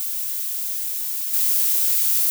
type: noise with level steps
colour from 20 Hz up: violet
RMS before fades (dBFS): -26 / -19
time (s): 0-2.3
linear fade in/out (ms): 0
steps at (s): 1.33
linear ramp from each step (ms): 10
effects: none